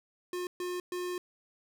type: tone bursts at uneven times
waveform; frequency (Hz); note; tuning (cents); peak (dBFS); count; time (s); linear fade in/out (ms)
square; 358.4; F4; +45; -34; 3; 0.33-0.47 / 0.6-0.8 / 0.92-1.18; 2
effects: none